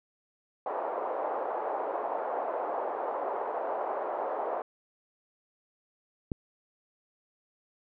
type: band-pass noise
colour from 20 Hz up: white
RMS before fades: -33 dBFS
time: 0.66-4.62 s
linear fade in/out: 2 ms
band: 450 to 880 Hz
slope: 24 dB/octave
type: click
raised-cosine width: 3 ms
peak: -18 dBFS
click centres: 6.318 s
effects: none